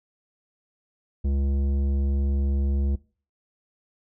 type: tone with tanh clipping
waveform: sine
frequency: 69.3 Hz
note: C#2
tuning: in tune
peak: -23 dBFS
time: 1.24-2.96 s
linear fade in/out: 10 ms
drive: 12 dB
effects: noise-tail reverb RT60 0.4 s tail -21 dB re dry